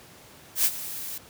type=noise with ADSR envelope; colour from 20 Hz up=blue; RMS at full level=-20 dBFS; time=0.55-1.18 s; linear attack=98 ms; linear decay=53 ms; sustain=-15 dB; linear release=4 ms; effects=pink hiss -50 dBFS RMS until 1.29 s + high-pass 80 Hz 12 dB/octave